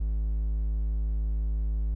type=tone; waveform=triangle; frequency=53 Hz; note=G#1; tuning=36 cents sharp; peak=-23 dBFS; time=0-1.95 s; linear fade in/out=10 ms; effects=none